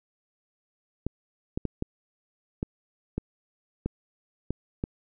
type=clicks; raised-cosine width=3 ms; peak=-15 dBFS; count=9; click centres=1.066 / 1.575 / 1.653 / 1.824 / 2.629 / 3.18 / 3.86 / 4.506 / 4.839 s; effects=none

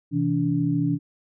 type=tone cluster; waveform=sine; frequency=129.3 / 163.1 / 287.4 Hz; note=C3 / E3 / D4; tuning=-20 / -18 / -37 cents; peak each=-27 / -24 / -23 dBFS; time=0.11-0.99 s; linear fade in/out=50 ms; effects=none

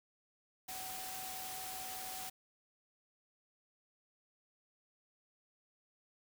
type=tone in noise; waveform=sine; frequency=753 Hz; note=F#5; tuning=30 cents sharp; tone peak=-48 dBFS; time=0.68-2.3 s; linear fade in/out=10 ms; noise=white; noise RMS=-45 dBFS; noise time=0.68-2.3 s; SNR=-6 dB; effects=none

